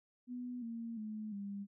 sine tone with pitch steps, 246.9 / 230.4 / 214.9 / 200.5 Hz, B3 / A#3 / A3 / G3, 0 / -20 / -41 / +39 cents, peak -40 dBFS, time 0.27-1.67 s, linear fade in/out 50 ms, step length 350 ms, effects none

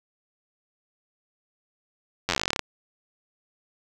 slowing click train, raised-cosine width 0.2 ms, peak -6 dBFS, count 17, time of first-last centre 2.29-2.593 s, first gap 10 ms, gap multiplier 1.08, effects none

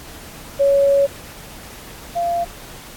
sine tone pair in turn, 558 / 689.7 Hz, C#5 / F5, +11 / -22 cents, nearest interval major third, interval 367 cents, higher second, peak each -11 / -17 dBFS, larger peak first, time 0.59-1.07 / 2.15-2.45 s, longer first, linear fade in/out 20 ms, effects pink hiss -38 dBFS RMS until 2.96 s + AAC 64 kbps

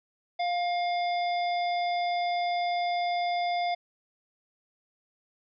harmonic tone with a mistuned harmonic, 702 Hz, F5, 9 cents sharp, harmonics 1 / 3 / 5 / 7, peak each -26 / -36 / -40 / -43 dBFS, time 0.39-3.75 s, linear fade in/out 10 ms, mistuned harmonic 3, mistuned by +19 cents, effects none

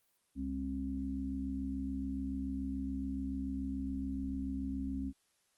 harmonic tone, 67 Hz, C2, 42 cents sharp, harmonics 1 / 3 / 4, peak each -41 / -42 / -37 dBFS, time 0.35-5.13 s, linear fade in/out 50 ms, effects white hiss -75 dBFS RMS until 5.57 s + Opus 32 kbps

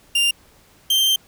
40% pulse tone pair in turn, 2794 / 3144 Hz, F7 / G7, 0 / +4 cents, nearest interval major second, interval 204 cents, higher second, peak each -14 dBFS, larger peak neither, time 0.15-0.31 / 0.9-1.16 s, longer second, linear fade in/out 5 ms, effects pink hiss -53 dBFS RMS until 1.27 s

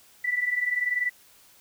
sine tone pair together, 1955.1 / 1975.5 Hz, B6 / B6, -18 / 0 cents, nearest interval unison, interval 18 cents, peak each -29 / -25 dBFS, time 0.24-1.1 s, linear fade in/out 10 ms, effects white hiss -56 dBFS RMS until 1.6 s

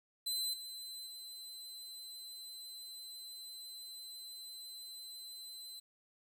sawtooth tone with level steps, 4047 Hz, B7, 42 cents sharp, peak -32 / -42 / -44 dBFS, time 0.26-5.8 s, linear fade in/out 10 ms, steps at 0.53 / 1.06 s, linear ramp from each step 10 ms, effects 11-bit

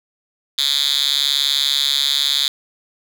5% pulse tone with high-pass filter, 140.7 Hz, C#3, 26 cents sharp, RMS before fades -18 dBFS, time 0.58-2.48 s, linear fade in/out 2 ms, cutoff 3500 Hz, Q 7.5, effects none

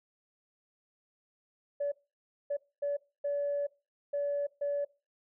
sine tone bursts at uneven times, 573 Hz, D5, 43 cents flat, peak -28 dBFS, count 6, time 1.8-1.92 / 2.5-2.57 / 2.82-2.97 / 3.24-3.67 / 4.13-4.47 / 4.61-4.85 s, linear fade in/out 10 ms, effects noise-tail reverb RT60 0.3 s tail -22 dB re dry + tanh soft clip ceiling -25 dBFS

